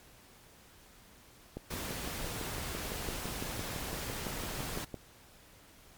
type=click train; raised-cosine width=2 ms; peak=-25 dBFS; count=21; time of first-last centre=1.57-4.943 s; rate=5.93 Hz
type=noise; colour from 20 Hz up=pink; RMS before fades=-39 dBFS; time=1.7-4.85 s; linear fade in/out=10 ms
effects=pink hiss -58 dBFS RMS until 5.97 s + MP3 96 kbps